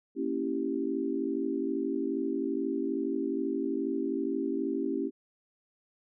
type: chord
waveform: sine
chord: A# diminished seventh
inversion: none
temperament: equal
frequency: 233.1 / 277.2 / 329.6 / 392 Hz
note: A#3 / C#4 / E4 / G4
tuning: 0 / 0 / 0 / 0 cents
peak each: -37 / -32 / -34 / -34 dBFS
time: 0.15-5.11 s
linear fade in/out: 50 ms
effects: none